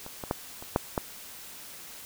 clicks, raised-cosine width 1 ms, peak -27 / -21 / -12 / -28 / -8 / -12 dBFS, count 6, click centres 0.064 / 0.238 / 0.311 / 0.625 / 0.761 / 0.978 s, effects white hiss -45 dBFS RMS until 2.05 s

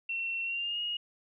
sine tone with pitch glide, 2714 to 2872 Hz, E7 to F7, +50 to +48 cents, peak -31 dBFS, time 0.09-0.97 s, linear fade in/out 5 ms, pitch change +98 cents, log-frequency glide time 0.44-0.8 s, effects none

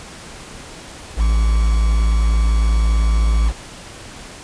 triangle tone with quantisation, 55 Hz, A1, in tune, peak -10 dBFS, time 1.16-3.53 s, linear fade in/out 50 ms, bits 5, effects pink hiss -36 dBFS RMS until 4.43 s + resampled to 22050 Hz

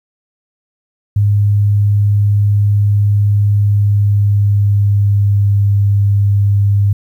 sine tone with pitch glide, 102.6 to 100.9 Hz, G#2 to G#2, -21 to -49 cents, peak -8 dBFS, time 1.16-6.93 s, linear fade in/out 5 ms, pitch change -28 cents, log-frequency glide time 3.53-5.66 s, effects 8-bit

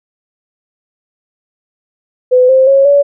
sine tone with pitch steps, 504 / 524.8 / 546.5 / 569 Hz, B4 / C5 / C#5 / C#5, +35 / +5 / -25 / +45 cents, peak -4 dBFS, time 2.31-3.03 s, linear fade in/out 20 ms, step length 180 ms, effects none

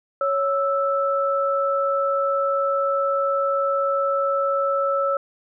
sine tone pair together, 554.4 / 1318.5 Hz, C#5 / E6, 0 / 0 cents, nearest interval octave + minor third, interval 1500 cents, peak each -21 / -22 dBFS, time 0.21-5.17 s, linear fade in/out 2 ms, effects none

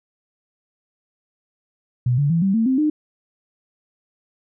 sine tone with pitch steps, 123.47 / 143.48 / 166.73 / 193.75 / 225.1 / 261.6 / 304 Hz, B2 / D3 / E3 / G3 / A3 / C4 / D#4, 0 / -40 / +20 / -20 / +40 / 0 / -40 cents, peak -15 dBFS, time 2.06-2.9 s, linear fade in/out 5 ms, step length 120 ms, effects none

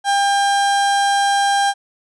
35% pulse tone, 800 Hz, G5, 35 cents sharp, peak -12 dBFS, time 0.04-1.74 s, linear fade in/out 50 ms, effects resampled to 24000 Hz

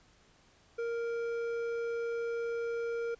triangle tone with hard clipping, 466.2 Hz, A#4, in tune, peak -34 dBFS, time 0.78-3.15 s, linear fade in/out 10 ms, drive 12 dB, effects pink hiss -64 dBFS RMS until 3.19 s + resampled to 16000 Hz

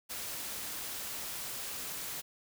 white noise, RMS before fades -40 dBFS, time 0.09-2.22 s, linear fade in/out 20 ms, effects none

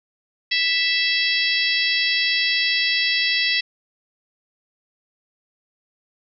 harmonic tone, 659.3 Hz, E5, in tune, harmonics 3 / 4 / 5 / 6 / 7 / 8, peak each -23 / -24 / -25 / -26 / -26 / -27 dBFS, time 0.51-3.61 s, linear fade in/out 10 ms, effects none

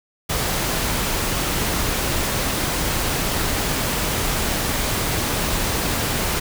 pink noise, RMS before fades -22 dBFS, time 0.29-6.4 s, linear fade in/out 10 ms, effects none

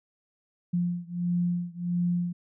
sine beating tone pair, 174.61 / 176.11 Hz, F3 / F3, 0 / +15 cents, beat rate 1.5 Hz, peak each -28 / -29 dBFS, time 0.73-2.33 s, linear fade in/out 10 ms, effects none

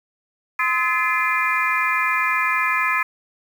harmonic tone with a mistuned harmonic, 344 Hz, F4, 26 cents flat, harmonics 3 / 4 / 5 / 6 / 7, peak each -24 / -24 / -24 / -24 / -24 dBFS, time 0.59-3.03 s, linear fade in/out 5 ms, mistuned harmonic 4, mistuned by -130 cents, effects 7-bit

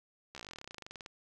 slowing click train, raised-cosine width 0.2 ms, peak -28 dBFS, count 25, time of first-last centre 0.35-1.061 s, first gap 14 ms, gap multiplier 1.06, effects none

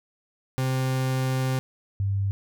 40% pulse / sine tone pair in turn, 130.5 / 98.74 Hz, C3 / G2, -4 / +13 cents, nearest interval perfect fourth, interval 483 cents, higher first, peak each -22 dBFS, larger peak neither, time 0.58-1.59 / 2-2.31 s, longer first, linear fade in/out 0 ms, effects none

